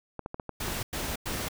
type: clicks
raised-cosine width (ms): 1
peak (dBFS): -21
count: 6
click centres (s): 0.193 / 0.261 / 0.344 / 0.398 / 0.493 / 0.682
type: noise bursts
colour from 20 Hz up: pink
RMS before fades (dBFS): -33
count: 3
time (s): 0.6-1.486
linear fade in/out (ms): 5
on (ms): 230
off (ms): 98
effects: none